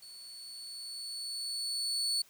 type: tone with level ramp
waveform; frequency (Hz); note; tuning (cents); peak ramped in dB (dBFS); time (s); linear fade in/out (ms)
35% pulse; 4438; C#8; +1; -47 to -27; 0.02-2.22; 5
effects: white hiss -62 dBFS RMS until 2.29 s